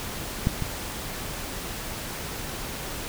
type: clicks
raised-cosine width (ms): 5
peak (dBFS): -9 / -16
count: 2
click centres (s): 0.471 / 0.623
effects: pink hiss -34 dBFS RMS until 3.08 s